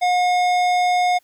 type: tone with tanh clipping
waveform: sine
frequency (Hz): 720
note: F#5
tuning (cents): -47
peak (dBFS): -17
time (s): 0.01-1.19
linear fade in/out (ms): 20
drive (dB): 16
effects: white hiss -62 dBFS RMS until 1.23 s